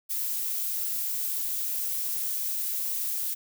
violet noise, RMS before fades -30 dBFS, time 0.09-3.35 s, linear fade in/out 20 ms, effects none

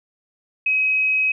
sine tone, 2541 Hz, D#7, 36 cents sharp, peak -16 dBFS, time 0.66-1.32 s, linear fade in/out 5 ms, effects none

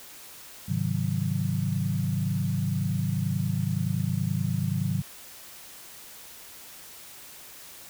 sine chord, Ab dominant seventh, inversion none, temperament equal with one note detuned, 103.83 / 133.56 / 155.56 / 185 Hz, Ab2 / C3 / Eb3 / Gb3, 0 / +36 / 0 / 0 cents, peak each -30 dBFS, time 0.68-5.02 s, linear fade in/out 10 ms, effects white hiss -46 dBFS RMS until 7.89 s

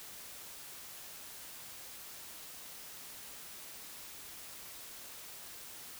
silence, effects white hiss -49 dBFS RMS until 5.99 s

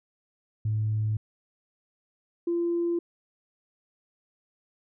sine tone pair in turn, 107.9 / 342.6 Hz, A2 / F4, -33 / -33 cents, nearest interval octave + minor sixth, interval 2000 cents, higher second, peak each -23 dBFS, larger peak neither, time 0.65-1.17 / 2.47-2.99 s, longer neither, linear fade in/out 5 ms, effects tanh soft clip ceiling -19 dBFS

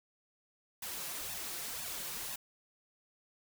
white noise with flanger, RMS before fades -41 dBFS, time 0.82-2.36 s, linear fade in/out 5 ms, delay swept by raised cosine 1.1 to 5.9 ms, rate 2 Hz, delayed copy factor +0.75, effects none

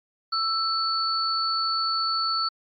sine tone pair together, 1325 / 4457 Hz, E6 / C#8, +9 / +9 cents, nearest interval octave + major sixth, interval 2100 cents, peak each -25 dBFS, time 0.32-2.49 s, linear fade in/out 10 ms, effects MP3 48 kbps

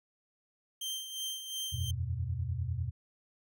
sawtooth tone with tremolo, 3145 Hz, G7, 5 cents sharp, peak -31 dBFS, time 0.81-1.91 s, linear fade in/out 5 ms, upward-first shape sine, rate 2.8 Hz, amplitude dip 60%
sine chord, E suspended second, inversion none, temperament equal, 82.41 / 92.5 / 123.47 Hz, E2 / F#2 / B2, 0 / 0 / 0 cents, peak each -36 dBFS, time 1.72-2.91 s, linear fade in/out 20 ms
effects none

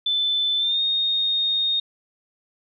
sine tone with pitch glide, 3520 to 3699 Hz, A7 to A#7, 0 to -14 cents, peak -19 dBFS, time 0.06-1.8 s, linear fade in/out 5 ms, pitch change +86 cents, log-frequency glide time 0.58-0.81 s, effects none

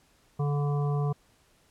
harmonic tone, 144.6 Hz, D3, 27 cents flat, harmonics 1 / 3 / 5 / 7 / 8, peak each -25 / -35 / -39 / -42 / -43 dBFS, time 0.39-1.13 s, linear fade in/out 10 ms, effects pink hiss -64 dBFS RMS until 1.7 s + low-pass 12000 Hz 12 dB/octave

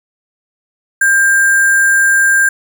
sine tone with sample-and-hold, 1595 Hz, G6, 30 cents sharp, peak -7 dBFS, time 1.01-2.49 s, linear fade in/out 5 ms, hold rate 8820 Hz, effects none

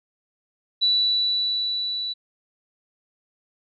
sine tone with level ramp, 3951 Hz, B7, in tune, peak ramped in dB -16 to -26 dBFS, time 0.81-2.14 s, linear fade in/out 20 ms, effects none

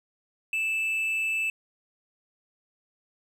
triangle tone with amplitude modulation, 2636 Hz, E7, 1 cent flat, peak -22 dBFS, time 0.53-1.5 s, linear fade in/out 2 ms, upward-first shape sine, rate 252 Hz, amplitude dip 30%, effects none

